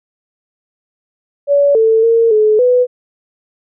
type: tone with pitch steps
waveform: sine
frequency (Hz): 569 / 445.8 / 458.6 / 428.7 / 496.8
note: C#5 / A4 / A#4 / A4 / B4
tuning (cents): +45 / +23 / -28 / -45 / +10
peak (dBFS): -7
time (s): 1.47-2.87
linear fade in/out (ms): 50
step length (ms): 280
effects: none